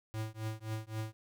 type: tone with tremolo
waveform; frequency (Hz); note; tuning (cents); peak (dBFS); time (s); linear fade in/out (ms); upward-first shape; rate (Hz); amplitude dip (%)
square; 109.7; A2; -5; -34; 0.14-1.13; 0; triangle; 3.8; 100
effects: none